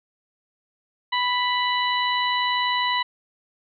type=harmonic tone; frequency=989 Hz; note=B5; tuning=2 cents sharp; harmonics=1 / 2 / 3 / 4; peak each=-23 / -26 / -28 / -29 dBFS; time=1.12-3.03 s; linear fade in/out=10 ms; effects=none